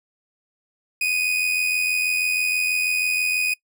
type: tone with amplitude modulation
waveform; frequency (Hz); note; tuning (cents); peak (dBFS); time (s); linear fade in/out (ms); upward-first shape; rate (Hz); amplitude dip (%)
40% pulse; 2489; D#7; 0; -17; 1.01-3.54; 5; sine; 86.2; 45
effects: noise-tail reverb RT60 0.1 s tail -23 dB re dry